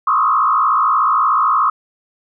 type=tone with frequency modulation; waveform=sine; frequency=1174.7 Hz; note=D6; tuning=in tune; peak=-11 dBFS; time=0.07-1.7 s; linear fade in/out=5 ms; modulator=56.7 Hz; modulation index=2.3; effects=none